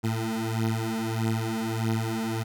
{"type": "beating tone pair", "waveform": "20% pulse", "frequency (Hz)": [111.3, 112.9], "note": ["A2", "A2"], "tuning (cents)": [20, 45], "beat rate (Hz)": 1.6, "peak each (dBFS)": -24, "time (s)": [0.03, 2.44], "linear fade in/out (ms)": 20, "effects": []}